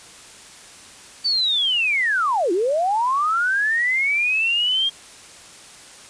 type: linear two-way sweep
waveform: sine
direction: down then up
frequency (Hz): 4609 to 329.6 to 3240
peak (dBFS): -17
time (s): 1.24-4.9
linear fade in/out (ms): 20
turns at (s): 2.52
effects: white hiss -43 dBFS RMS until 6.09 s + resampled to 22050 Hz